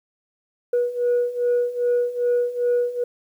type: beating tone pair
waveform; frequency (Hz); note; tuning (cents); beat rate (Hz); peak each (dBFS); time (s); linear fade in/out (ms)
sine; 483.9 / 486.4; B4 / B4; -35 / -26; 2.5; -22 / -19; 0.73-3.04; 5
effects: tanh soft clip ceiling -14 dBFS + 9-bit